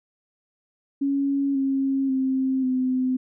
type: tone with pitch steps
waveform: sine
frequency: 277.9 / 270.6 / 263.5 / 256.6 Hz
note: C#4 / C#4 / C4 / C4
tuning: +4 / -42 / +12 / -34 cents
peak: -20 dBFS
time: 1.01-3.17 s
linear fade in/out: 10 ms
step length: 540 ms
effects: none